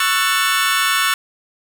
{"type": "chord", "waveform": "25% pulse", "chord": "F# minor seventh", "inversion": "second", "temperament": "just", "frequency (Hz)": [1110, 1332, 1480, 1776], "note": ["C#6", "E6", "F#6", "A6"], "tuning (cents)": [2, 18, 0, 16], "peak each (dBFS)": -17, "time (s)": [0, 1.14], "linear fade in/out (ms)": 2, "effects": []}